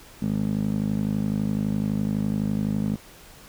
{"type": "tone with band-pass filter", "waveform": "15% pulse", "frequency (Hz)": 51.91, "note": "G#1", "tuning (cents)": 0, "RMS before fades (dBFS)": -25, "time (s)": [0.22, 2.96], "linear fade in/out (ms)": 5, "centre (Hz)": 220, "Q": 3, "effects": ["pink hiss -48 dBFS RMS until 3.48 s"]}